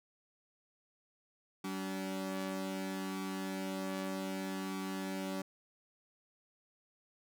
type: tone pair together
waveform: sawtooth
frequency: 191.28 / 286.6 Hz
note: G3 / D4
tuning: -42 / -42 cents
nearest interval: perfect fifth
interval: 700 cents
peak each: -35 / -37 dBFS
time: 1.64-5.42 s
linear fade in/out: 5 ms
effects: none